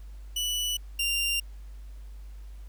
sawtooth tone pair in turn, 2960 / 2784 Hz, F#7 / F7, 0 / -6 cents, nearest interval minor second, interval 106 cents, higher first, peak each -24 / -22 dBFS, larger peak second, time 0.36-0.77 / 0.99-1.4 s, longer neither, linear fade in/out 5 ms, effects added 50 Hz sine -40 dBFS peak until 2.68 s + pink hiss -62 dBFS RMS until 2.68 s

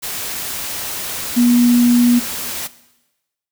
sine tone in noise, 241.6 Hz, B3, 38 cents flat, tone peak -9 dBFS, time 1.36-2.2 s, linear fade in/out 20 ms, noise white, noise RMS -25 dBFS, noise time 0.02-2.68 s, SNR +13 dB, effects noise-tail reverb RT60 1.0 s tail -17 dB re dry

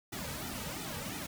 pink noise with flanger, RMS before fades -40 dBFS, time 0.12-1.27 s, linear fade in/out 10 ms, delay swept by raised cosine 1.8 to 2.9 ms, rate 2.9 Hz, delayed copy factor -1, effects none

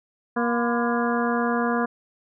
harmonic tone with a mistuned harmonic, 237.1 Hz, A#3, 30 cents sharp, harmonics 1 / 2 / 3 / 4 / 5 / 6 / 7, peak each -24 / -27 / -29 / -30 / -31 / -32 / -32 dBFS, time 0.36-1.86 s, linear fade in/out 10 ms, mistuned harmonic 4, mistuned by +110 cents, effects none

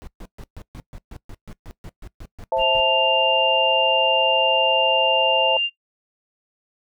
brown noise bursts, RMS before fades -36 dBFS, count 16, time 0.02-2.802 s, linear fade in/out 0 ms, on 52 ms, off 130 ms
sine chord, A minor, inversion first, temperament just, 528 / 660 / 880 Hz, C5 / E5 / A5, +16 / +2 / 0 cents, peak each -22 dBFS, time 2.52-5.57 s, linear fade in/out 2 ms
sine tone, 2794 Hz, F7, in tune, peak -18 dBFS, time 2.58-5.7 s, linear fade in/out 50 ms
effects noise-tail reverb RT60 0.1 s tail -20 dB re dry

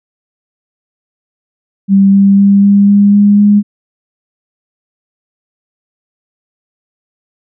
sine tone with pitch steps, 196 / 197.59 / 199.2 / 200.8 / 202.4 / 204.1 / 205.7 Hz, G3 / G3 / G3 / G3 / G#3 / G#3 / G#3, 0 / +14 / +28 / +42 / -44 / -30 / -16 cents, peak -3 dBFS, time 1.88-3.63 s, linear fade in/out 50 ms, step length 250 ms, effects none

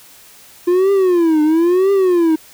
triangle tone with vibrato, 346.8 Hz, F4, 12 cents flat, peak -8 dBFS, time 0.67-2.36 s, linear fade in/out 10 ms, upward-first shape triangle, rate 1 Hz, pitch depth 250 cents each way, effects white hiss -43 dBFS RMS until 2.53 s

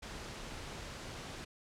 pink noise, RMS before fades -45 dBFS, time 0.02-1.45 s, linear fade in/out 10 ms, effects low-pass 7000 Hz 12 dB/octave

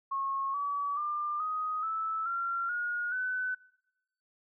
sine tone with pitch steps, 1090 / 1141.6 / 1195.5 / 1252.1 / 1311.3 / 1373.3 / 1438.3 / 1506.3 Hz, C#6 / D6 / D6 / D#6 / E6 / F6 / F#6 / F#6, -29 / -49 / +30 / +11 / -9 / -30 / -49 / +31 cents, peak -30 dBFS, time 0.11-3.55 s, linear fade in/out 10 ms, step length 430 ms, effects noise-tail reverb RT60 0.9 s tail -21 dB re dry

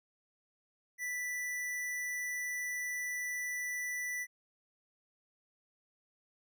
square tone, 1975.5 Hz, B6, in tune, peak -36 dBFS, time 0.98-4.27 s, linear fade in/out 50 ms, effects none

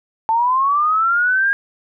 sine linear sweep, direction up, 880 to 1633 Hz, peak -13 dBFS, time 0.29-1.53 s, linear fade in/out 0 ms, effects none

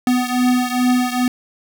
square beating tone pair, 248.7 / 251.1 Hz, B3 / B3, +12 / +29 cents, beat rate 2.4 Hz, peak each -17 / -20 dBFS, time 0.07-1.28 s, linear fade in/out 2 ms, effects none

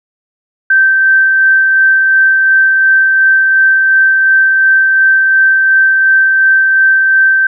sine tone with tremolo, 1556 Hz, G6, 13 cents flat, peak -4 dBFS, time 0.7-7.47 s, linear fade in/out 5 ms, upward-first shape sine, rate 2.8 Hz, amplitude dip 25%, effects none

